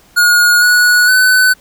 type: tone with pitch steps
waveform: square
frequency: 1439 / 1464 / 1506 Hz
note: F#6 / F#6 / F#6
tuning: -49 / -19 / +30 cents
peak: -7 dBFS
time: 0.16-1.54 s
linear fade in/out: 20 ms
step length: 460 ms
effects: pink hiss -47 dBFS RMS until 1.6 s